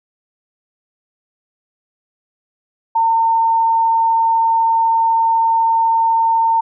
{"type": "tone", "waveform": "sine", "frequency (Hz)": 908, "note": "A#5", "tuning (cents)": -46, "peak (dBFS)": -11, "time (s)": [2.95, 6.61], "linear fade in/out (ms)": 10, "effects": []}